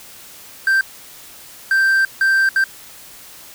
triangle tone bursts at uneven times, 1568 Hz, G6, in tune, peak -10 dBFS, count 4, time 0.67-0.81 / 1.71-2.05 / 2.21-2.49 / 2.56-2.64 s, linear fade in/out 2 ms, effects white hiss -40 dBFS RMS until 3.54 s

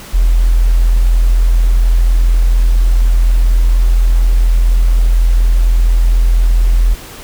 sine tone, 42.1 Hz, E1, 37 cents sharp, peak -6 dBFS, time 0.13-6.95 s, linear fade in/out 20 ms, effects pink hiss -32 dBFS RMS until 7.23 s

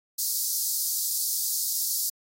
white high-pass noise, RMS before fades -27 dBFS, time 0.18-2.1 s, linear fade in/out 10 ms, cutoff 4400 Hz, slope 48 dB/octave, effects AAC 48 kbps

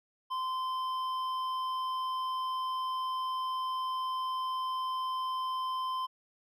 triangle tone with hard clipping, 1034 Hz, C6, 21 cents flat, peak -33 dBFS, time 0.3-6.07 s, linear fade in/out 20 ms, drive 11 dB, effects none

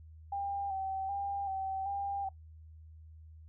sine tone with vibrato, 784 Hz, G5, in tune, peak -33 dBFS, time 0.32-2.29 s, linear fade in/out 5 ms, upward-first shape square, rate 1.3 Hz, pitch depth 31 cents each way, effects noise-tail reverb RT60 0.1 s tail -20 dB re dry + added 79 Hz sine -50 dBFS peak until 3.48 s

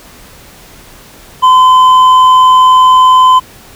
sine tone with hard clipping, 1022 Hz, C6, 41 cents flat, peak -3 dBFS, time 1.42-3.4 s, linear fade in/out 20 ms, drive 4 dB, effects pink hiss -36 dBFS RMS until 3.75 s

